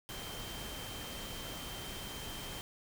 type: tone in noise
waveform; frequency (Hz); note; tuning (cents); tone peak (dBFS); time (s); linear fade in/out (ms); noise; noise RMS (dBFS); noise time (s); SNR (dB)
sine; 3136; G7; 0; -48; 0.09-2.61; 0; pink; -44; 0.09-2.61; -7
effects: none